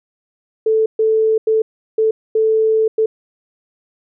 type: tone bursts at uneven times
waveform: sine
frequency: 440 Hz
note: A4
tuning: in tune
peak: -11 dBFS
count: 6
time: 0.66-0.86 / 0.99-1.38 / 1.47-1.62 / 1.98-2.11 / 2.35-2.88 / 2.98-3.06 s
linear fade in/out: 5 ms
effects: none